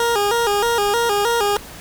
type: tone with vibrato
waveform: 20% pulse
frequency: 437.8 Hz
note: A4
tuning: 9 cents flat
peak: -11 dBFS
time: 0-1.57 s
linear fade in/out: 2 ms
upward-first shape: square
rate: 3.2 Hz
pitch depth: 120 cents each way
effects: pink hiss -37 dBFS RMS until 1.8 s